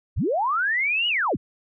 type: linear two-way sweep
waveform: sine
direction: up then down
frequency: 31.55 to 2960 to 31.55 Hz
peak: -20 dBFS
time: 0.16-1.37 s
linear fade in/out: 20 ms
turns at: 1.08 s
effects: none